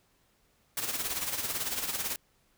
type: noise with tremolo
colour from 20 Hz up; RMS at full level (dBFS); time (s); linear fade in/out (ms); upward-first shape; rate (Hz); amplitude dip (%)
white; -31; 0.77-2.16; 2; sine; 18; 60
effects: pink hiss -69 dBFS RMS until 2.57 s